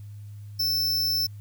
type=tone; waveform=square; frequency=5310 Hz; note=E8; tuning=12 cents sharp; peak=-23 dBFS; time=0.59-1.27 s; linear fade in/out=10 ms; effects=added 103 Hz sine -38 dBFS peak until 1.4 s + white hiss -63 dBFS RMS until 1.4 s